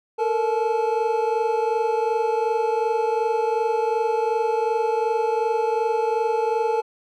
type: tone cluster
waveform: triangle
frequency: 445.7 / 468.4 / 863 Hz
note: A4 / A#4 / A5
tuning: +22 / +8 / -34 cents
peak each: -22 dBFS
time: 0.18-6.82 s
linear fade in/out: 20 ms
effects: none